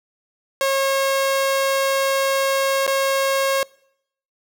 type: tone with dropouts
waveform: sawtooth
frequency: 543 Hz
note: C#5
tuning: 36 cents flat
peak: -13 dBFS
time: 0.61-3.63 s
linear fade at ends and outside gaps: 1 ms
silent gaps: 2.866-2.877 s
effects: noise-tail reverb RT60 0.7 s tail -24 dB re dry